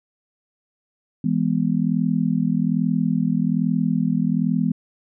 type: chord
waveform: sine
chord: E major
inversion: none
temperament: just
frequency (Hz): 164.81 / 206 / 247.2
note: E3 / G#3 / B3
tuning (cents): 0 / -14 / +2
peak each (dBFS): -22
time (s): 1.24-4.72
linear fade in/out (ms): 5
effects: none